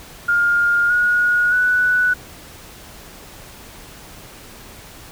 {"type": "tone with pitch steps", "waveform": "sine", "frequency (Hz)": [1412, 1446.7, 1482.2], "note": ["F6", "F#6", "F#6"], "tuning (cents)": [19, -39, 3], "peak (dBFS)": -13, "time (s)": [0.28, 2.14], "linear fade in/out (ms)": 10, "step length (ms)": 620, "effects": ["pink hiss -40 dBFS RMS until 5.11 s"]}